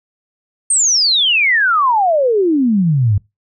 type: exponential sweep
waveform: sine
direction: down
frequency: 8790 to 95 Hz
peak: -10 dBFS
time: 0.7-3.18 s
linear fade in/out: 5 ms
effects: noise-tail reverb RT60 0.2 s tail -22 dB re dry